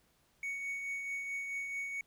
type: tone with tremolo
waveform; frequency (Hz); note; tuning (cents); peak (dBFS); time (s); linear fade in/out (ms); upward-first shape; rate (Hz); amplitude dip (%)
triangle; 2229; C#7; +9; -33; 0.43-2.01; 2; triangle; 4.6; 40
effects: pink hiss -71 dBFS RMS until 2.06 s